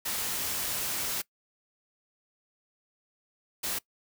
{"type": "noise bursts at uneven times", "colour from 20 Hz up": "white", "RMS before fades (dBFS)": -32, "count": 2, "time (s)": [[0.05, 1.22], [3.63, 3.79]], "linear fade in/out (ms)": 10, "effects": ["noise-tail reverb RT60 0.1 s tail -22 dB re dry"]}